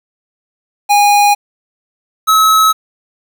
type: tone pair in turn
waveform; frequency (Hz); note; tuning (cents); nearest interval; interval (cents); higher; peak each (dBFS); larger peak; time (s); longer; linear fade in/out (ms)
square; 820 / 1289.8; G#5 / E6; -22 / -38; minor sixth; 784; second; -7; neither; 0.89-1.35 / 2.27-2.73; neither; 20
effects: 7-bit